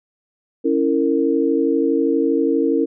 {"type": "chord", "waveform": "sine", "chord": "A# diminished", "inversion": "first", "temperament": "equal with one note detuned", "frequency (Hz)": [277.2, 329.6, 458.4], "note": ["C#4", "E4", "A#4"], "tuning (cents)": [0, 0, -29], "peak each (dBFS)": -19, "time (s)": [0.64, 2.86], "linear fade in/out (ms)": 20, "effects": []}